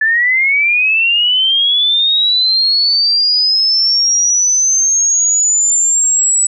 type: linear sweep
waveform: sine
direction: up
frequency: 1733 to 7902 Hz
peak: -9 dBFS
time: 0.01-6.47 s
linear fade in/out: 5 ms
effects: none